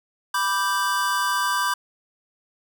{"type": "chord", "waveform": "square", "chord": "G major", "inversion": "first", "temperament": "equal", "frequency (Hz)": [987.8, 1174.7, 1568], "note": ["B5", "D6", "G6"], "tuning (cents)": [0, 0, 0], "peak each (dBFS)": -26, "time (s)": [0.34, 1.74], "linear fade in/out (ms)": 5, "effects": []}